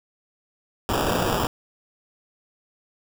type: noise with sample-and-hold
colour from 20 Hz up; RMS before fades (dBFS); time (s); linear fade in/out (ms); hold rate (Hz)
white; -23; 0.89-1.47; 0; 2100
effects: none